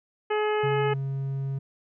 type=harmonic tone; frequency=424.1 Hz; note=G#4; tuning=36 cents sharp; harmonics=1 / 2 / 3 / 4 / 5 / 6 / 7; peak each=-24 / -30 / -34 / -36 / -38 / -40 / -41 dBFS; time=0.3-0.94 s; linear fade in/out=10 ms
type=tone; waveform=triangle; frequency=136.3 Hz; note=C#3; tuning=29 cents flat; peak=-25 dBFS; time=0.63-1.59 s; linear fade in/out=10 ms
effects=none